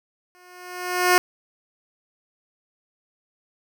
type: tone with exponential growth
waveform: 10% pulse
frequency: 360 Hz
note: F#4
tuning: 47 cents flat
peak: -4 dBFS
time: 0.35-1.18 s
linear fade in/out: 0 ms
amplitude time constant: 180 ms
effects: none